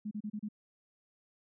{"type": "tone bursts", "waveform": "sine", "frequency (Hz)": 210.8, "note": "G#3", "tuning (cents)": 26, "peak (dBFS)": -35, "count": 5, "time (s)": [0.05, 0.488], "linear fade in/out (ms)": 10, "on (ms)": 62, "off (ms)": 32, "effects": []}